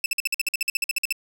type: tone bursts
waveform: sawtooth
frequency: 2637 Hz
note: E7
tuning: in tune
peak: -17 dBFS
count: 16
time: 0.04-1.125 s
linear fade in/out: 2 ms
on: 20 ms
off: 51 ms
effects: none